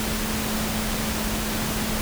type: tone in noise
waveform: sine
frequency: 216.5 Hz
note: A3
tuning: 28 cents flat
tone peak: -29 dBFS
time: 0-2.01 s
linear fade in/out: 0 ms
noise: pink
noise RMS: -27 dBFS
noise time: 0-2.01 s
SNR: -5 dB
effects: none